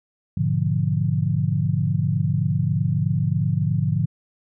sine chord, G# diminished seventh, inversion none, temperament equal, 103.83 / 123.47 / 146.83 / 174.61 Hz, G#2 / B2 / D3 / F3, 0 / 0 / 0 / 0 cents, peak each -24 / -26 / -22 / -25 dBFS, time 0.37-4.06 s, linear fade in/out 5 ms, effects none

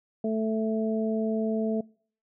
harmonic tone, 220 Hz, A3, in tune, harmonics 1 / 2 / 3, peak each -27 / -30 / -32 dBFS, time 0.24-1.81 s, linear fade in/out 5 ms, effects noise-tail reverb RT60 0.5 s tail -25 dB re dry

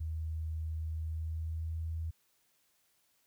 sine tone with pitch glide, 79.5 to 81.03 Hz, D#2 to E2, +38 to -29 cents, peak -34 dBFS, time 0-2.11 s, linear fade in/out 10 ms, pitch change +33 cents, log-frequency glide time 0.97-1.77 s, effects white hiss -73 dBFS RMS until 3.26 s

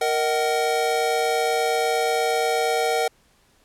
square chord, D# minor, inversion second, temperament equal with one note detuned, 466.2 / 622.3 / 754.2 Hz, A#4 / D#5 / F#5, 0 / 0 / +33 cents, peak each -24 / -28 / -24 dBFS, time 0.01-3.08 s, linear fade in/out 5 ms, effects pink hiss -60 dBFS RMS until 3.64 s + low-pass 12000 Hz 12 dB/octave

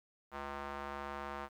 square tone with band-pass filter, 70.5 Hz, C#2, 30 cents sharp, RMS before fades -43 dBFS, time 0.31-1.49 s, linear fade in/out 50 ms, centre 1100 Hz, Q 1.5, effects 11-bit

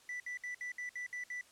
triangle tone bursts, 1975.5 Hz, B6, in tune, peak -37 dBFS, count 8, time 0.09-1.411 s, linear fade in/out 2 ms, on 110 ms, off 63 ms, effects white hiss -63 dBFS RMS until 1.51 s + low-pass 9000 Hz 12 dB/octave

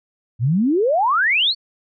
sine exponential sweep, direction up, 107.5 to 4557 Hz, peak -14 dBFS, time 0.39-1.55 s, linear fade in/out 50 ms, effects none

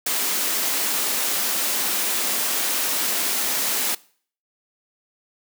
white high-pass noise, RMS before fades -23 dBFS, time 0.06-3.95 s, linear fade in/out 5 ms, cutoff 190 Hz, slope 48 dB/octave, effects noise-tail reverb RT60 0.5 s tail -22 dB re dry

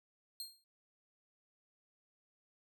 sawtooth tone with exponential decay, 4212 Hz, C8, 11 cents sharp, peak -36 dBFS, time 0.4-0.64 s, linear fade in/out 1 ms, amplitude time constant 51 ms, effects none

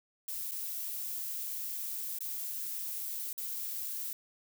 violet noise with dropouts, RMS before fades -38 dBFS, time 0.28-4.13 s, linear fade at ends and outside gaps 2 ms, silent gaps 0.511-0.517 / 2.187-2.206 / 3.33-3.378 s, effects none

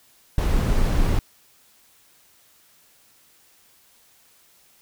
brown noise, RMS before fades -19 dBFS, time 0.38-1.19 s, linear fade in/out 2 ms, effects white hiss -57 dBFS RMS until 4.81 s

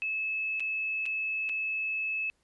sine tone with dropouts, 2600 Hz, E7, 24 cents flat, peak -29 dBFS, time 0.02-2.3 s, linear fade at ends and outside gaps 0 ms, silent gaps 0.597-0.604 / 1.056-1.062 / 1.491-1.495 s, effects pink hiss -73 dBFS RMS until 2.43 s + resampled to 24000 Hz

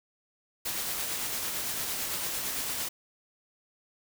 white noise with tremolo, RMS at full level -32 dBFS, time 0.65-2.89 s, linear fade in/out 10 ms, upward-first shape sine, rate 8.9 Hz, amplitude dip 25%, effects none

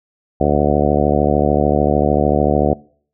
harmonic tone, 73.42 Hz, D2, in tune, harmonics 1 / 2 / 3 / 4 / 5 / 6 / 7 / 8 / 9 / 10, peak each -21 / -21 / -21 / -21 / -21 / -21 / -21 / -21 / -21 / -21 dBFS, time 0.4-2.74 s, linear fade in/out 10 ms, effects noise-tail reverb RT60 0.5 s tail -23 dB re dry

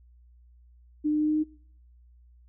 sine tone with pitch steps, 300.9 / 302.6 / 304.4 / 306.2 / 307.9 Hz, D4 / D#4 / D#4 / D#4 / D#4, +42 / -48 / -38 / -28 / -18 cents, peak -22 dBFS, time 1.04-1.44 s, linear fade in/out 20 ms, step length 80 ms, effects noise-tail reverb RT60 0.6 s tail -23 dB re dry + added 60 Hz sine -53 dBFS peak until 2.48 s

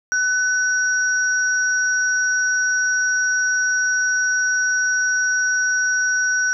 sine tone pair together, 1500 / 5713 Hz, F#6 / F8, +23 / +38 cents, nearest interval octave + major seventh, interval 2315 cents, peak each -17 / -24 dBFS, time 0.12-6.53 s, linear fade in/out 0 ms, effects none

